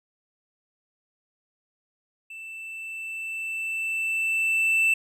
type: tone with level ramp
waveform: triangle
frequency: 2658 Hz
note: E7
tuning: 14 cents sharp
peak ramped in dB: -36 to -16 dBFS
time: 2.3-4.94 s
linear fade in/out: 5 ms
effects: none